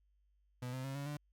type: tone with pitch steps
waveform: 35% pulse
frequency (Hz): 124.6 / 129.89 / 135.41 / 141.16 / 147.15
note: B2 / C3 / C#3 / C#3 / D3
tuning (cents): +16 / -12 / -40 / +32 / +4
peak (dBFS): -38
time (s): 0.62-1.17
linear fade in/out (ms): 5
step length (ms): 110
effects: added 50 Hz sine -70 dBFS peak until 1.32 s